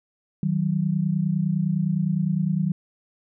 sine tone pair together, 157.8 / 187.66 Hz, D#3 / F#3, +25 / +25 cents, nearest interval minor third, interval 300 cents, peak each -23 dBFS, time 0.43-2.72 s, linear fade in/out 2 ms, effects none

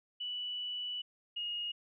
sine tone pair in turn, 2960 / 2867 Hz, F#7 / F7, 0 / +45 cents, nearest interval minor second, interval 55 cents, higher first, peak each -36 / -35 dBFS, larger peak second, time 0.2-1.02 / 1.36-1.72 s, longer first, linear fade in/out 10 ms, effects none

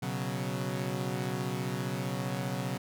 sawtooth chord, B suspended second, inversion none, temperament equal, 123.47 / 138.59 / 185 Hz, B2 / C#3 / F#3, 0 / 0 / 0 cents, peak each -32 dBFS, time 0.02-2.78 s, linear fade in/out 10 ms, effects none

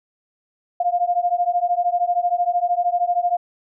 sine beating tone pair, 698.5 / 711.5 Hz, F5 / F5, 0 / +32 cents, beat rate 13 Hz, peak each -20 dBFS, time 0.8-3.37 s, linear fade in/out 5 ms, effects none

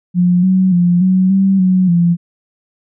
sine tone with pitch steps, 177.9 / 187.2 / 175.5 / 186.5 / 193.4 / 185.1 / 172 Hz, F3 / F#3 / F3 / F#3 / G3 / F#3 / F3, +32 / +20 / +9 / +14 / -23 / +1 / -26 cents, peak -8 dBFS, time 0.14-2.17 s, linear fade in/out 50 ms, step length 290 ms, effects none

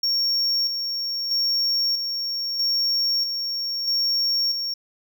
triangle tone with tremolo, 5520 Hz, F8, 21 cents flat, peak -18 dBFS, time 0.03-4.74 s, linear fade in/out 5 ms, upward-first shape square, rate 0.78 Hz, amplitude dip 45%, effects none

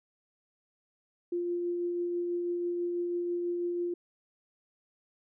sine tone with tremolo, 349.2 Hz, F4, in tune, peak -28 dBFS, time 1.32-3.94 s, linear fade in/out 5 ms, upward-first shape triangle, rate 6.1 Hz, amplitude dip 25%, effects none

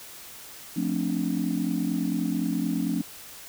sine chord, D minor seventh, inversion first, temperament just, 176.2 / 220.2 / 264.3 / 293.7 Hz, F3 / A3 / C4 / D4, +16 / +2 / +18 / 0 cents, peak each -29 dBFS, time 0.76-3.02 s, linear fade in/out 10 ms, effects tanh soft clip ceiling -16 dBFS + white hiss -44 dBFS RMS until 3.48 s

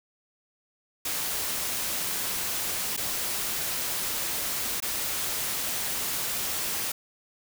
white noise with dropouts, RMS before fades -30 dBFS, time 1.05-6.92 s, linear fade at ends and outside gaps 5 ms, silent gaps 2.966-2.974 / 4.803-4.823 s, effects none

